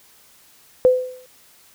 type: tone with exponential decay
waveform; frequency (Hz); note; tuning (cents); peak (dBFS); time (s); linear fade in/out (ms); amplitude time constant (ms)
sine; 507; B4; +45; -7; 0.85-1.26; 0; 89
effects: white hiss -52 dBFS RMS until 1.74 s